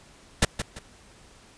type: noise with echo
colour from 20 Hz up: pink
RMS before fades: -18 dBFS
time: 0.42-0.45 s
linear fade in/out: 5 ms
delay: 170 ms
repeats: 2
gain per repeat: -10 dB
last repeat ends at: 0.79 s
effects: pink hiss -53 dBFS RMS until 1.57 s + resampled to 22050 Hz